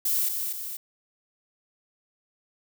violet noise with echo, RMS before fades -25 dBFS, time 0.05-0.29 s, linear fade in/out 5 ms, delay 240 ms, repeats 2, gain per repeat -5 dB, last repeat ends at 0.77 s, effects none

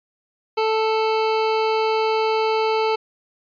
25% pulse tone, 440 Hz, A4, in tune, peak -14 dBFS, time 0.57-2.96 s, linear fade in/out 10 ms, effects resampled to 11025 Hz

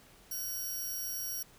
5% pulse tone pair together, 1498 / 5656 Hz, F#6 / F8, +21 / +21 cents, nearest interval octave + major seventh, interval 2300 cents, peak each -39 / -30 dBFS, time 0.31-1.43 s, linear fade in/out 5 ms, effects pink hiss -59 dBFS RMS until 1.58 s

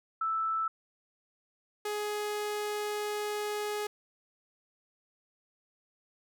sine / sawtooth tone pair in turn, 1318.5 / 418.2 Hz, E6 / G#4, 0 / +12 cents, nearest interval octave + minor sixth, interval 1988 cents, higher first, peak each -28 dBFS, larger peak neither, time 0.21-0.68 / 1.85-3.87 s, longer second, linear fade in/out 5 ms, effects none

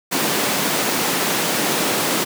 pink high-pass noise, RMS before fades -20 dBFS, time 0.11-2.25 s, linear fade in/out 20 ms, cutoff 170 Hz, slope 24 dB/octave, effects none

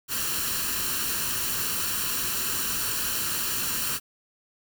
white noise with comb filter, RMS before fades -28 dBFS, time 0.08-4 s, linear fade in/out 50 ms, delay 0.7 ms, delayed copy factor +0.65, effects none

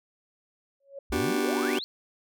sine tone with exponential growth, 554.4 Hz, C#5, in tune, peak -34 dBFS, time 0.8-0.99 s, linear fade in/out 5 ms, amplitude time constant 41 ms
sine exponential sweep, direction up, 55 to 4435 Hz, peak -33 dBFS, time 1.1-1.84 s, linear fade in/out 0 ms
40% pulse chord, G major seventh, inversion first, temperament just, 245 / 294 / 367.5 / 392 Hz, B3 / D4 / F#4 / G4, -14 / +2 / -12 / 0 cents, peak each -30 dBFS, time 1.12-1.79 s, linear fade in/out 5 ms
effects none

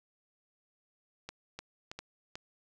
clicks, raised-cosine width 0.2 ms, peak -24 dBFS, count 5, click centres 1.29 / 1.59 / 1.915 / 1.99 / 2.355 s, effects none

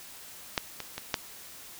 clicks, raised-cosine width 0.2 ms, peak -8 / -18 / -17 / -8 dBFS, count 4, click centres 0.578 / 0.803 / 0.98 / 1.142 s, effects white hiss -47 dBFS RMS until 1.79 s

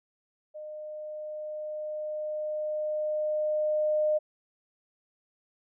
sine tone with level ramp, 610 Hz, D#5, 34 cents flat, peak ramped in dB -38 to -22 dBFS, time 0.54-4.19 s, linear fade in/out 20 ms, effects none

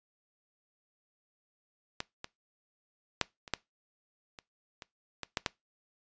clicks, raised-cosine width 0.2 ms, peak -16 / -21 / -8 / -28 / -11 / -28 / -26 / -19 / -12 / -11 dBFS, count 10, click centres 2.004 / 2.244 / 3.213 / 3.478 / 3.537 / 4.388 / 4.822 / 5.233 / 5.372 / 5.462 s, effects noise-tail reverb RT60 0.2 s tail -22 dB re dry + resampled to 16000 Hz

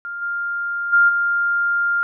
sine tone with level steps, 1400 Hz, F6, 4 cents sharp, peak -26 / -21 / -10 / -16 dBFS, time 0.05-2.03 s, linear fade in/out 0 ms, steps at 0.21 / 0.92 / 1.08 s, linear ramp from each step 20 ms, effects none

